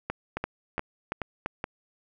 two click trains, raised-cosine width 0.5 ms, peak -14 / -15 dBFS, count 5 / 4, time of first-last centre 0.1-1.461 / 0.37-1.641 s, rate 2.94 / 2.36 Hz, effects none

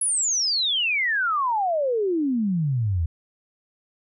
sine exponential sweep, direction down, 10580 to 77.78 Hz, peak -20 dBFS, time 0.01-3.06 s, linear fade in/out 5 ms, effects none

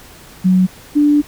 sine tone pair in turn, 185 / 293.7 Hz, F#3 / D4, 0 / 0 cents, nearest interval minor sixth, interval 800 cents, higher second, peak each -8 dBFS, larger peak neither, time 0.44-0.67 / 0.95-1.22 s, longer second, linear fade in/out 20 ms, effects pink hiss -40 dBFS RMS until 1.27 s

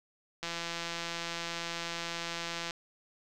click train, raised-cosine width 0.2 ms, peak -19 dBFS, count 386, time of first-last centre 0.43-2.708 s, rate 169 Hz, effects none

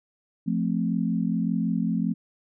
sine chord, F major, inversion none, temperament equal, 174.61 / 220 / 261.6 Hz, F3 / A3 / C4, 0 / 0 / 0 cents, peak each -26 / -26 / -29 dBFS, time 0.46-2.14 s, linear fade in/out 20 ms, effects none

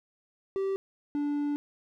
triangle tone pair in turn, 388.2 / 290.8 Hz, G4 / D4, -17 / -17 cents, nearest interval perfect fourth, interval 500 cents, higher first, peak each -25 dBFS, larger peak neither, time 0.56-0.76 / 1.15-1.56 s, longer second, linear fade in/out 0 ms, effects none

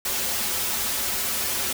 white noise with comb filter, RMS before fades -26 dBFS, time 0.05-1.73 s, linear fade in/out 5 ms, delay 6.5 ms, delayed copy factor -0.9, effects none

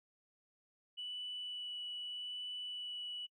sine tone with vibrato, 2960 Hz, F#7, in tune, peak -40 dBFS, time 0.97-3.27 s, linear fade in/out 20 ms, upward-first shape sine, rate 0.82 Hz, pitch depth 8 cents each way, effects noise-tail reverb RT60 0.1 s tail -25 dB re dry + tanh soft clip ceiling -36 dBFS

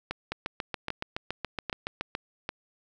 two click trains, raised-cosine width 0.3 ms, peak -15 / -15 dBFS, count 14 / 4, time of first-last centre 0.32-2.151 / 0.11-2.491 s, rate 7.1 / 1.26 Hz, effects none

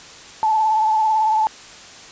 sine tone with vibrato, 871 Hz, A5, 18 cents flat, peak -14 dBFS, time 0.43-1.47 s, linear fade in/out 0 ms, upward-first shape triangle, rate 18 Hz, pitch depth 43 cents each way, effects white hiss -40 dBFS RMS until 2.11 s + resampled to 16000 Hz

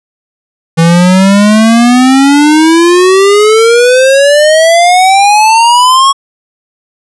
square exponential sweep, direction up, 162.9 to 1108.7 Hz, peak -3 dBFS, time 0.77-6.13 s, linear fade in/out 20 ms, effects resampled to 24000 Hz

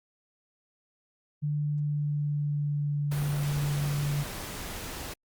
sine tone with pitch glide, 148 to 144.29 Hz, D3 to D3, +14 to -30 cents, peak -26 dBFS, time 1.42-4.24 s, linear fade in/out 20 ms, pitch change -44 cents, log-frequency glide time 1.54-3.68 s
pink noise, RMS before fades -38 dBFS, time 3.11-5.14 s, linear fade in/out 10 ms
effects Opus 48 kbps

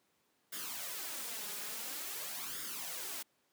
white noise with flanger, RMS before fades -42 dBFS, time 0.52-3.23 s, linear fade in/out 10 ms, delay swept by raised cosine 0.58 to 4.88 ms, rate 0.48 Hz, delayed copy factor +0.65, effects pink hiss -75 dBFS RMS until 3.52 s + high-pass 200 Hz 12 dB/octave

